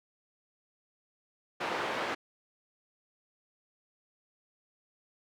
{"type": "band-pass noise", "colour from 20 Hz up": "pink", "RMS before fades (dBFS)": -34, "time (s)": [1.6, 2.15], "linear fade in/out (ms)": 10, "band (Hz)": [400, 2400], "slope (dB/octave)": 12, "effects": []}